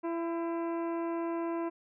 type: harmonic tone with a mistuned harmonic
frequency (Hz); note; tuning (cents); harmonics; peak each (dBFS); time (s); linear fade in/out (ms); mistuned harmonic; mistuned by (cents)
335.5; E4; +31; 1 / 2 / 3 / 4 / 5 / 6 / 7 / 8; -32 / -39 / -40 / -51 / -53 / -56 / -56 / -59; 0.03-1.7; 20; 5; -71
effects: none